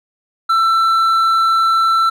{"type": "tone with hard clipping", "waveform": "sine", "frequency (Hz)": 1336, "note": "E6", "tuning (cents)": 23, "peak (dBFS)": -12, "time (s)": [0.49, 2.1], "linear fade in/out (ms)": 10, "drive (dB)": 5, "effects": []}